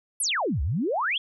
sine exponential two-way sweep, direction down then up, 11930 to 61.74 to 3490 Hz, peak -23 dBFS, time 0.2-1.18 s, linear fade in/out 5 ms, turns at 0.62 s, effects none

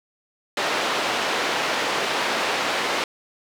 pink band-pass noise, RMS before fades -24 dBFS, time 0.57-3.04 s, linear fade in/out 2 ms, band 470 to 4000 Hz, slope 12 dB/octave, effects none

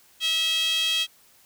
sawtooth tone with high-pass filter, 649 Hz, E5, 27 cents flat, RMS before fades -24 dBFS, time 0.2-1.07 s, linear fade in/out 50 ms, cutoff 3100 Hz, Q 7.3, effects white hiss -57 dBFS RMS until 1.45 s

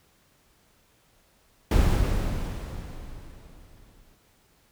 brown noise with exponential decay, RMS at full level -18 dBFS, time 1.71-4.15 s, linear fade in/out 5 ms, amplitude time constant 530 ms, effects pink hiss -63 dBFS RMS until 4.71 s

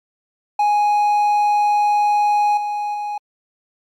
triangle tone with level steps, 830.6 Hz, G#5, in tune, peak -11 / -18 / -20 dBFS, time 0.59-3.18 s, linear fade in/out 5 ms, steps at 2.57 / 2.94 s, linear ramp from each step 5 ms, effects MP3 96 kbps

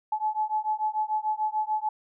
sine beating tone pair, 856 / 862.8 Hz, A5 / A5, -48 / -34 cents, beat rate 6.8 Hz, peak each -28 dBFS, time 0.12-1.89 s, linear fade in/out 5 ms, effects none

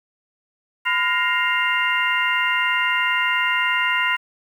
sine tone cluster, 1009 / 1417 / 1870 / 2107 / 2782 Hz, B5 / F6 / A#6 / C7 / F7, +37 / +25 / +5 / +12 / -7 cents, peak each -24 dBFS, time 0.85-4.17 s, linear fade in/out 20 ms, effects 8-bit

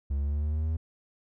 triangle linear sweep, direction up, 68.6 to 80.8 Hz, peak -24 dBFS, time 0.1-0.77 s, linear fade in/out 10 ms, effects none

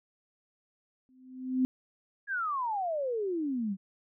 sine tone with exponential growth, 257.3 Hz, C4, 29 cents flat, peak -21 dBFS, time 1.09-1.65 s, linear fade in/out 0 ms, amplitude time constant 120 ms
sine exponential sweep, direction down, 1682 to 185 Hz, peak -29 dBFS, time 2.27-3.77 s, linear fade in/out 50 ms
effects none

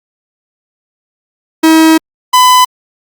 45% pulse tone pair in turn, 320.1 / 1004.6 Hz, D#4 / B5, +49 / +29 cents, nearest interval octave + minor sixth, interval 1980 cents, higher second, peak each -3 dBFS, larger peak neither, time 1.63-1.98 / 2.33-2.65 s, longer first, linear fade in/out 10 ms, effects Opus 48 kbps

